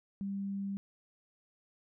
sine tone, 197.6 Hz, G3, 14 cents sharp, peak -34 dBFS, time 0.21-0.77 s, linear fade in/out 0 ms, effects none

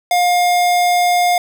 square tone, 710 Hz, F5, 28 cents sharp, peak -12 dBFS, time 0.11-1.38 s, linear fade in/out 2 ms, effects none

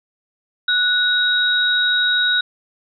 sine tone pair together, 1473 / 3807 Hz, F#6 / A#7, -8 / +36 cents, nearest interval octave + major third, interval 1644 cents, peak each -17 dBFS, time 0.68-2.41 s, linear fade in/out 5 ms, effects none

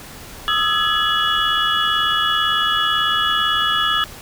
sine tone cluster, 1237 / 1315 / 1689 / 2923 / 3371 Hz, D#6 / E6 / G#6 / F#7 / G#7, -10 / -5 / +29 / -22 / +25 cents, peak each -22 dBFS, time 0.48-4.04 s, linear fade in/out 0 ms, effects pink hiss -37 dBFS RMS until 4.21 s

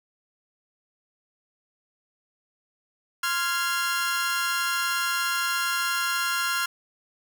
sawtooth chord, F minor, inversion second, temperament equal with one note detuned, 1046.5 / 1389.7 / 1661.2 Hz, C6 / F6 / Ab6, 0 / -9 / 0 cents, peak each -28 / -22 / -28 dBFS, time 3.23-6.66 s, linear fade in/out 5 ms, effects none

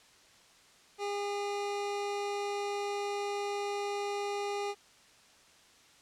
25% pulse tone, 406.3 Hz, G#4, 38 cents flat, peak -29 dBFS, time 0.98-4.75 s, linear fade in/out 50 ms, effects white hiss -60 dBFS RMS until 6.01 s + low-pass 7000 Hz 12 dB/octave

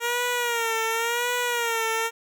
10% pulse tone with vibrato, 468.5 Hz, A#4, 9 cents sharp, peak -15 dBFS, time 0-2.11 s, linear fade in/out 50 ms, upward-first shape sine, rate 0.92 Hz, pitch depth 77 cents each way, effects none

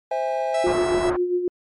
triangle chord, C augmented, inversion none, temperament just, 523.3 / 654.1 / 817.6 Hz, C5 / E5 / G#5, 0 / -14 / -27 cents, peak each -24 dBFS, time 0.11-0.73 s, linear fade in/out 5 ms
45% pulse tone, 659.3 Hz, E5, in tune, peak -25 dBFS, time 0.54-1.1 s, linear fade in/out 5 ms
sine tone with tremolo, 356.9 Hz, F4, 38 cents sharp, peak -17 dBFS, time 0.64-1.48 s, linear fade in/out 2 ms, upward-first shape sine, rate 7.4 Hz, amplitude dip 55%
white low-pass noise, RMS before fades -28 dBFS, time 0.66-1.17 s, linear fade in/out 10 ms, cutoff 1300 Hz, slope 24 dB/octave
effects MP3 48 kbps

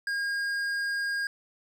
triangle tone with hard clipping, 1622 Hz, G#6, 41 cents flat, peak -29 dBFS, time 0.07-1.27 s, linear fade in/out 2 ms, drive 12 dB, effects none

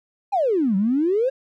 triangle exponential two-way sweep, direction down then up, 849 to 185 to 550 Hz, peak -13 dBFS, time 0.32-1.3 s, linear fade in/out 20 ms, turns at 0.76 s, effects tanh soft clip ceiling -15 dBFS

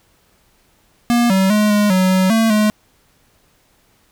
square tone with pitch steps, 238.3 / 190.9 / 210.8 / 207.7 / 186.1 / 187.1 / 224.7 / 212.4 Hz, A#3 / G3 / G#3 / G#3 / F#3 / F#3 / A3 / G#3, +38 / -46 / +26 / 0 / +10 / +20 / +37 / +39 cents, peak -12 dBFS, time 1.1-2.7 s, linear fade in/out 0 ms, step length 200 ms, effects pink hiss -57 dBFS RMS until 4.11 s

